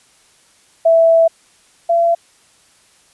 sine tone pair in turn, 659.3 / 678.2 Hz, E5 / E5, 0 / +49 cents, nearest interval unison, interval 49 cents, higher second, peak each -7 / -10 dBFS, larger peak first, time 0.85-1.28 / 1.89-2.15 s, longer first, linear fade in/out 10 ms, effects white hiss -52 dBFS RMS until 3.13 s + resampled to 24000 Hz

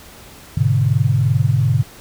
sine chord, G# diminished, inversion none, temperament equal with one note detuned, 103.83 / 126.5 / 146.83 Hz, G#2 / B2 / D3, 0 / +42 / 0 cents, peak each -17 / -16 / -18 dBFS, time 0.57-1.83 s, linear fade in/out 5 ms, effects pink hiss -41 dBFS RMS until 2 s

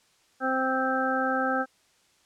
harmonic tone, 261.6 Hz, C4, in tune, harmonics 1 / 2 / 3 / 5 / 6, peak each -30 / -30 / -30 / -30 / -30 dBFS, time 0.4-1.66 s, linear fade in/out 50 ms, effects white hiss -64 dBFS RMS until 2.25 s + low-pass 8000 Hz 12 dB/octave

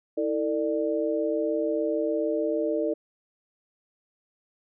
sine tone cluster, 323.8 / 450.5 / 593 Hz, E4 / A4 / D5, -31 / +41 / +17 cents, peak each -28 dBFS, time 0.17-2.94 s, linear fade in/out 10 ms, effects none

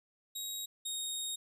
20% pulse tone pair in turn, 3800 / 3733 Hz, A#7 / A#7, +33 / +2 cents, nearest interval unison, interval 31 cents, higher first, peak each -32 / -30 dBFS, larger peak second, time 0.35-0.66 / 0.85-1.36 s, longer second, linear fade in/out 10 ms, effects none

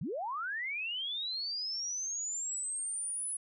sine linear sweep, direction up, 116.54 to 10280 Hz, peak -34 dBFS, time 0.01-3.37 s, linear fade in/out 5 ms, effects none

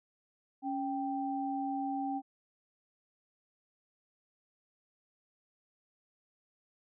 sine tone pair together, 276.7 / 784 Hz, C#4 / G5, -3 / 0 cents, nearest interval octave + tritone, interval 1803 cents, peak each -35 / -35 dBFS, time 0.62-2.22 s, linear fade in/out 50 ms, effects none

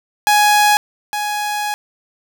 sawtooth tone pair in turn, 834 / 834 Hz, G#5 / G#5, +7 / +7 cents, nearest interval unison, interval 0 cents, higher neither, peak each -6 / -15 dBFS, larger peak first, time 0.27-0.77 / 1.13-1.74 s, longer second, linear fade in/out 0 ms, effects none

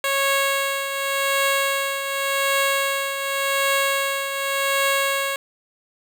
10% pulse tone with tremolo, 550 Hz, C#5, 14 cents flat, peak -9 dBFS, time 0.04-5.36 s, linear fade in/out 2 ms, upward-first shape triangle, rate 0.88 Hz, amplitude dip 60%, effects none

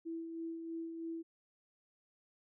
sine tone with tremolo, 329.6 Hz, E4, in tune, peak -38 dBFS, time 0.05-1.23 s, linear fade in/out 20 ms, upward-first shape sine, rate 3.1 Hz, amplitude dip 40%, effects none

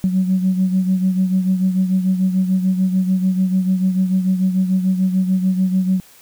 sine beating tone pair, 185.9 / 192.7 Hz, F#3 / G3, +8 / -29 cents, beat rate 6.8 Hz, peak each -14 / -21 dBFS, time 0.04-6 s, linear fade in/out 0 ms, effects tanh soft clip ceiling -7 dBFS + white hiss -47 dBFS RMS until 6.21 s

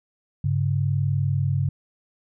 sine tone pair together, 100.1 / 140.3 Hz, G2 / C#3, +37 / +21 cents, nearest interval tritone, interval 584 cents, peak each -23 / -22 dBFS, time 0.44-1.69 s, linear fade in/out 5 ms, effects none

